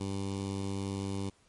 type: tone with notch filter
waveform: 15% pulse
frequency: 98 Hz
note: G2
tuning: in tune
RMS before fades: -35 dBFS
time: 0-1.3 s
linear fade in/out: 10 ms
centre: 1600 Hz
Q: 0.89
effects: pink hiss -66 dBFS RMS until 1.48 s + MP3 48 kbps